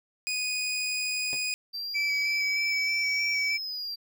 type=tone; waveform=20% pulse; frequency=2484 Hz; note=D#7; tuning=3 cents flat; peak=-23 dBFS; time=0.27-1.54 s; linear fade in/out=0 ms
type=tone with exponential decay; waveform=10% pulse; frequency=136.8 Hz; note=C#3; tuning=23 cents flat; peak=-29 dBFS; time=1.33-1.42 s; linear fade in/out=0 ms; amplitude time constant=18 ms
type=linear two-way sweep; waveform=triangle; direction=up then down; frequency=4679 to 5540 to 4679 Hz; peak=-31 dBFS; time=1.73-3.96 s; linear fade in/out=20 ms; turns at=3.3 s
type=tone with vibrato; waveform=triangle; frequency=2300 Hz; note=D7; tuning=37 cents flat; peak=-24 dBFS; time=1.94-3.58 s; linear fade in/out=20 ms; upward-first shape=square; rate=3.2 Hz; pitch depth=13 cents each way
effects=none